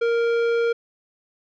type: tone with tanh clipping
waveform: sine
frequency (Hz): 466.2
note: A#4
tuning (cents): 0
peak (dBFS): -20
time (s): 0.01-0.73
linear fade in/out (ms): 10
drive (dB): 13
effects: none